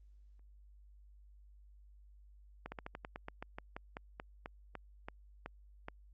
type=slowing click train; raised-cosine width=0.5 ms; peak=-28 dBFS; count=18; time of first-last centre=2.66-5.884 s; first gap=60 ms; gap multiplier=1.13; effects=added 50 Hz sine -57 dBFS peak until 6.13 s + Opus 24 kbps